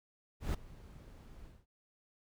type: noise with ADSR envelope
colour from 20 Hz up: brown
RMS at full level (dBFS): -31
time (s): 0.4-1.66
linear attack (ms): 140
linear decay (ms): 10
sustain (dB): -22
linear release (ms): 210
effects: none